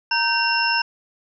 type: tone cluster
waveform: sine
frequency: 932 / 1549 / 2758 / 5290 Hz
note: A#5 / G6 / F7 / E8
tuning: -1 / -21 / -22 / +5 cents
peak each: -23 dBFS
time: 0.11-0.82 s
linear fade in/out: 5 ms
effects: none